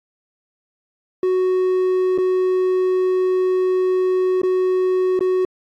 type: tone with dropouts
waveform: triangle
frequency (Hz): 370.1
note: F#4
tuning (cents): 0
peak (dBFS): -13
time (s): 1.23-5.45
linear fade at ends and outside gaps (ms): 2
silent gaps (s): 2.178-2.184 / 4.417-4.433 / 5.192-5.208
effects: AAC 64 kbps